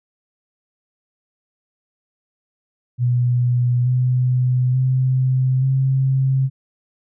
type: tone with pitch steps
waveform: sine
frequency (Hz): 122.8 / 126.18 / 129.65 / 133.22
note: B2 / B2 / C3 / C3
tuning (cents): -9 / +38 / -15 / +32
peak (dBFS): -14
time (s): 2.98-6.5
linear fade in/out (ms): 50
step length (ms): 880
effects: none